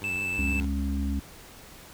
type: tone with vibrato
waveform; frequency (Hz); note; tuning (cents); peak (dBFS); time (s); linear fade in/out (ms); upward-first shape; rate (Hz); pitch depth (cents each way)
15% pulse; 94.4; F#2; +35; -31; 0.01-0.65; 5; square; 6.1; 92
type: tone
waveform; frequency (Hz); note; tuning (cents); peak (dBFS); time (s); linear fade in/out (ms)
triangle; 2637; E7; 0; -26; 0.04-0.6; 0
type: harmonic tone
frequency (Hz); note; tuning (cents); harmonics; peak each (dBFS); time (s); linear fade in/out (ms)
69.3; C#2; 0; 1 / 3 / 4; -27 / -32 / -33; 0.38-1.2; 10
effects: pink hiss -48 dBFS RMS until 1.93 s